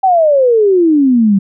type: exponential sweep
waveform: sine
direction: down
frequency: 784 to 189.9 Hz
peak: -6 dBFS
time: 0.03-1.39 s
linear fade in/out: 10 ms
effects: none